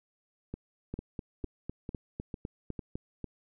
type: two click trains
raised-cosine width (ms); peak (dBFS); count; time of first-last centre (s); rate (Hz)
3; -23 / -24; 9 / 7; 0.94-2.955 / 0.54-3.243; 3.97 / 2.22
effects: none